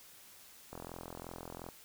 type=click train; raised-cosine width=1 ms; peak=-30 dBFS; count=42; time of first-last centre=0.73-1.688 s; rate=42.8 Hz; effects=white hiss -57 dBFS RMS until 1.84 s